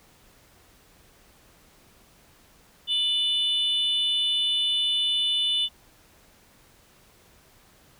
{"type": "tone pair together", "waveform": "sine", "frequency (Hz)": [2965, 3526], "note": ["F#7", "A7"], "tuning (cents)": [3, 3], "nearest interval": "minor third", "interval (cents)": 300, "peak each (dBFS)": -23, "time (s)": [2.87, 5.69], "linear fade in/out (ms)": 50, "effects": ["tanh soft clip ceiling -17 dBFS", "pink hiss -57 dBFS RMS until 7.99 s"]}